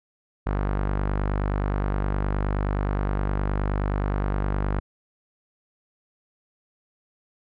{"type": "tone with low-pass filter", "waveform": "sawtooth", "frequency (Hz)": 49.58, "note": "G1", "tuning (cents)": 20, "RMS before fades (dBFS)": -25, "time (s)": [0.46, 4.8], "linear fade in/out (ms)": 10, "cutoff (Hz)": 1400, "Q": 1.4, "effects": []}